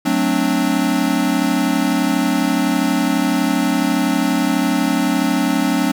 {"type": "chord", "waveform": "square", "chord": "D dominant seventh", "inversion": "first", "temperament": "equal", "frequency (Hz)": [185, 220, 261.6, 293.7], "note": ["F#3", "A3", "C4", "D4"], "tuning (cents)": [0, 0, 0, 0], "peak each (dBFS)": [-23, -23, -20, -20], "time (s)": [0.05, 5.92], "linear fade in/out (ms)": 10, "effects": []}